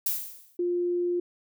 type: noise with exponential decay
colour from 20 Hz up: violet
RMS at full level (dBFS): -24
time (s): 0.06-0.57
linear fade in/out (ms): 5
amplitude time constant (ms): 110
type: tone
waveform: sine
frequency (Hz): 351.8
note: F4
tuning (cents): +13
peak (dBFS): -24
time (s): 0.59-1.2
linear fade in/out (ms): 5
effects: none